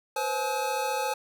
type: tone cluster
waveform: square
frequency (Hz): 492.6 / 527 / 850 / 1277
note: B4 / C5 / G#5 / D#6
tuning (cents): -5 / +12 / +40 / +45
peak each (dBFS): -36 / -33 / -30 / -39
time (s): 0.16-1.14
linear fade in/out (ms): 5
effects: none